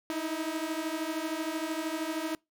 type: beating tone pair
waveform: sawtooth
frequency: 311.1 / 324.1 Hz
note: D#4 / E4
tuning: 0 / -29 cents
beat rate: 13 Hz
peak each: -31 / -30 dBFS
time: 0.1-2.35 s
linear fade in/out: 0 ms
effects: noise-tail reverb RT60 0.2 s tail -25 dB re dry